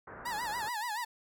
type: low-pass noise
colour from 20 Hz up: white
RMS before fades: -47 dBFS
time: 0.07-0.69 s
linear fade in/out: 5 ms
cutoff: 1700 Hz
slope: 48 dB/octave
type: tone with vibrato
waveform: 30% pulse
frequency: 907 Hz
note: A#5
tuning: 48 cents flat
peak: -31 dBFS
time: 0.25-1.05 s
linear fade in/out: 10 ms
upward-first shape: sine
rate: 7 Hz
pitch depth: 150 cents each way
effects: none